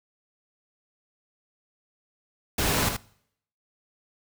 pink noise with echo, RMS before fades -25 dBFS, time 2.58-2.89 s, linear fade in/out 5 ms, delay 78 ms, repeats 1, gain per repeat -6 dB, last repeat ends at 2.968 s, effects noise-tail reverb RT60 0.7 s tail -23 dB re dry

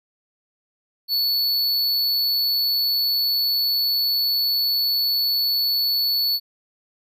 square tone, 4435 Hz, C#8, in tune, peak -19 dBFS, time 1.08-6.4 s, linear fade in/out 50 ms, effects none

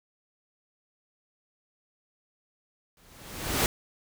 pink noise with exponential growth, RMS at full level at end -22 dBFS, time 2.97-3.66 s, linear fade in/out 1 ms, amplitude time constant 150 ms, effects none

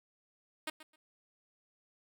5% pulse tone with echo, 311.1 Hz, D#4, in tune, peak -24 dBFS, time 0.67-0.7 s, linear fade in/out 5 ms, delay 130 ms, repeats 2, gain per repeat -15 dB, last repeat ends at 0.96 s, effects none

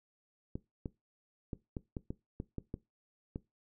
clicks, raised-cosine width 3 ms, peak -25 dBFS, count 10, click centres 0.555 / 0.858 / 1.532 / 1.768 / 1.968 / 2.105 / 2.401 / 2.583 / 2.741 / 3.359 s, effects noise-tail reverb RT60 0.2 s tail -19 dB re dry

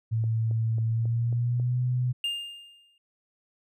sine tone with pitch glide, 112.6 to 124.94 Hz, A2 to B2, +40 to +20 cents, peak -23 dBFS, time 0.11-2.13 s, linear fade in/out 20 ms, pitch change +180 cents, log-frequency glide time 0.85-1.8 s
click train, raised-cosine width 2 ms, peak -30 dBFS, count 6, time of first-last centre 0.24-1.599 s, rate 3.68 Hz
triangle tone with exponential decay, 2811 Hz, F7, 11 cents sharp, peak -23 dBFS, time 2.24-2.98 s, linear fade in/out 2 ms, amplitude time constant 160 ms
effects none

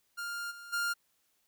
45% pulse tone with level steps, 1404 Hz, F6, 9 cents sharp, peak -36 / -46 / -30 dBFS, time 0.17-0.94 s, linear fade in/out 20 ms, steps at 0.5 / 0.72 s, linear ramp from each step 20 ms, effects white hiss -74 dBFS RMS until 1.47 s

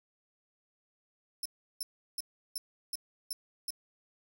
20% pulse tone bursts, 5310 Hz, E8, 12 cents sharp, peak -28 dBFS, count 7, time 1.43-3.705 s, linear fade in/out 2 ms, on 25 ms, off 350 ms, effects none

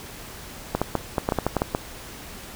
clicks, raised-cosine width 1 ms, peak -7 dBFS, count 11, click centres 0.75 / 0.816 / 0.953 / 1.182 / 1.289 / 1.322 / 1.387 / 1.466 / 1.567 / 1.619 / 1.749 s, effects pink hiss -40 dBFS RMS until 2.55 s

